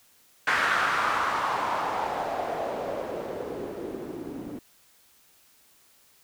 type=noise with low-pass filter sweep; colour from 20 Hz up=blue; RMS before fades=-29 dBFS; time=0.47-4.59 s; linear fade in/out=5 ms; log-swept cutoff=1600 to 280 Hz; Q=2.8; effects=white hiss -60 dBFS RMS until 6.23 s